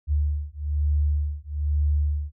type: beating tone pair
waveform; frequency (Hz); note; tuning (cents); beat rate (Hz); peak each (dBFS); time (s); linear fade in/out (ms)
sine; 73.3 / 74.4; D2 / D2; -3 / +23; 1.1; -24 / -24; 0.07-2.32; 50
effects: none